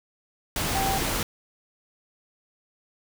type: tone in noise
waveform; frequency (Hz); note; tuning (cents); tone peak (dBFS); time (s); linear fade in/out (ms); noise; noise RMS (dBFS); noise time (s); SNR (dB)
sine; 778; G5; -13; -25; 0.75-0.98; 2; pink; -27; 0.56-1.23; -1
effects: none